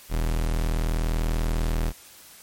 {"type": "tone", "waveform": "40% pulse", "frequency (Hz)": 40.19, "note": "E1", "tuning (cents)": -43, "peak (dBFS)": -21, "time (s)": [0.09, 1.93], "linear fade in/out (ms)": 50, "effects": ["white hiss -48 dBFS RMS until 2.42 s", "MP3 64 kbps"]}